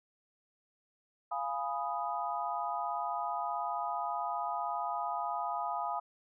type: chord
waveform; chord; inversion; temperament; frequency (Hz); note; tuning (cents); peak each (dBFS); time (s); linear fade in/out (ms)
sine; F half-diminished seventh; none; equal with one note detuned; 695.2 / 830.6 / 987.8 / 1244.5; F5 / Ab5 / Cb6 / Eb6; -8 / 0 / 0 / 0; -38 / -37 / -39 / -38; 1.31-6; 10
effects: none